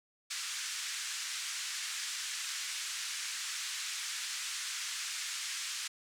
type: band-pass noise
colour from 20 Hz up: white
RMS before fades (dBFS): -39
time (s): 0.3-5.88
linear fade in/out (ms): 10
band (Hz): 1400 to 7900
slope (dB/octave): 24
effects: none

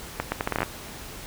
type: accelerating click train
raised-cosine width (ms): 0.5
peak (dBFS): -9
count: 10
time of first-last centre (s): 0.2-0.631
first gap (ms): 120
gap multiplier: 0.74
effects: pink hiss -40 dBFS RMS until 1.26 s

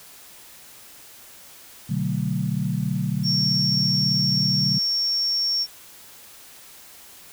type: chord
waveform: sine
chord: B minor seventh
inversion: none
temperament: equal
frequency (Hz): 123.47 / 146.83 / 185 / 220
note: B2 / D3 / F#3 / A3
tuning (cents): 0 / 0 / 0 / 0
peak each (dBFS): -28 / -26 / -26 / -31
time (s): 1.89-4.79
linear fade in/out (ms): 10
type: tone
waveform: sine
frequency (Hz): 5490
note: F8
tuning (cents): -31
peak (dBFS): -20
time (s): 3.23-5.67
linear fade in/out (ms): 50
effects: white hiss -46 dBFS RMS until 7.32 s

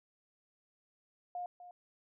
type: tone with echo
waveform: sine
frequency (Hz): 712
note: F5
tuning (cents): +33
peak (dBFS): -37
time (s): 1.35-1.46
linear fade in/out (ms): 2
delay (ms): 250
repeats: 1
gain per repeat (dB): -12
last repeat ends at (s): 1.71
effects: none

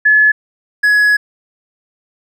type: tone pair in turn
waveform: sine / triangle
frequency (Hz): 1712 / 1682.6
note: A6 / G#6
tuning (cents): -48 / +22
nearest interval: unison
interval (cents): 30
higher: first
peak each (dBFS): -6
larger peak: neither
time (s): 0.05-0.32 / 0.83-1.17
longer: second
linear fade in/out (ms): 10
effects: none

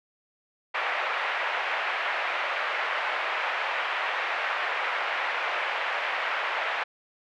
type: band-pass noise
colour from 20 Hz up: white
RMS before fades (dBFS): -29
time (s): 0.74-6.84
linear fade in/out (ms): 10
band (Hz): 570 to 2400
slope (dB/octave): 24
effects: none

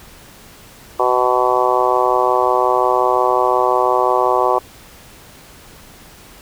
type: harmonic tone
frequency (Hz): 125.6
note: B2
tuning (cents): +30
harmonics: 3 / 4 / 5 / 6 / 7 / 8 / 9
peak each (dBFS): -20 / -20 / -20 / -20 / -20 / -20 / -20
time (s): 0.99-4.59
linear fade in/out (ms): 10
effects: pink hiss -42 dBFS RMS until 6.41 s

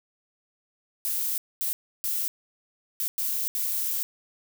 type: noise bursts at uneven times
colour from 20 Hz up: violet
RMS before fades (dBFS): -28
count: 6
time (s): 1.05-1.38 / 1.61-1.73 / 2.04-2.28 / 3-3.08 / 3.18-3.48 / 3.55-4.03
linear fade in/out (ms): 0
effects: none

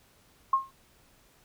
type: tone with exponential decay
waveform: sine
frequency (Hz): 1072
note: C6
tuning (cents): +42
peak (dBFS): -17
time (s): 0.53-0.71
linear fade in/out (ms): 5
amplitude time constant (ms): 37
effects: pink hiss -62 dBFS RMS until 1.44 s

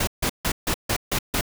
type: noise bursts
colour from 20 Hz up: pink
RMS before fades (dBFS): -23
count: 7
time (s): 0-1.411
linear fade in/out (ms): 5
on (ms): 73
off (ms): 150
effects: none

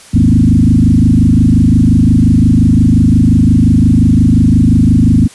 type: tone with frequency modulation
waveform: sine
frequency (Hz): 167.2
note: E3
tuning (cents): +25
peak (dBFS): -4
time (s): 0.13-5.28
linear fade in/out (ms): 20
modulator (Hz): 25.7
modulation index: 4
effects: white hiss -37 dBFS RMS until 5.34 s + resampled to 24000 Hz

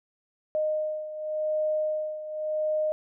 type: beating tone pair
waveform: sine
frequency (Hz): 616 / 616.89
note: D#5 / D#5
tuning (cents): -17 / -15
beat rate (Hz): 0.89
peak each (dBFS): -27 / -32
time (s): 0.55-2.92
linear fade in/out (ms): 0
effects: none

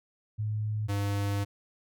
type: tone pair in turn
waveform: sine / square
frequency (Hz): 107 / 100.76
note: A2 / G2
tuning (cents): -48 / +48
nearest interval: minor second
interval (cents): 104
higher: first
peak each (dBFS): -28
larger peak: neither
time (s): 0.38-0.88 / 0.88-1.45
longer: second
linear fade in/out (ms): 20
effects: none

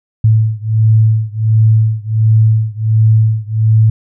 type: beating tone pair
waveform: sine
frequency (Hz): 109.5 / 110.9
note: A2 / A2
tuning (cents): -8 / +14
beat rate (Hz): 1.4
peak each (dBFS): -10 / -11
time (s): 0.24-3.9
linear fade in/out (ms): 5
effects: none

